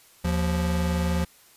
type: tone pair together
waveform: square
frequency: 77.78 / 175.03 Hz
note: D#2 / F3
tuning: 0 / +4 cents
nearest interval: octave + major second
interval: 1404 cents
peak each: -26 dBFS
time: 0.24-1.25 s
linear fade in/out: 10 ms
effects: white hiss -55 dBFS RMS until 1.56 s + resampled to 32000 Hz